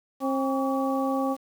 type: harmonic tone with a mistuned harmonic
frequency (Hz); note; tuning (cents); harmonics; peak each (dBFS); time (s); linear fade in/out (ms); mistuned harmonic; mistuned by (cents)
267.8; C4; +40; 1 / 2 / 3 / 4; -26 / -29 / -31 / -32; 0.2-1.37; 50; 4; +100
effects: 8-bit